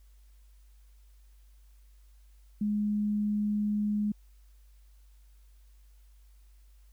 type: tone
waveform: sine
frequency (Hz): 208.7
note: G#3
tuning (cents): +9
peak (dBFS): -26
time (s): 2.61-4.12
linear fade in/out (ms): 5
effects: added 50 Hz sine -54 dBFS peak until 6.92 s + white hiss -71 dBFS RMS until 6.92 s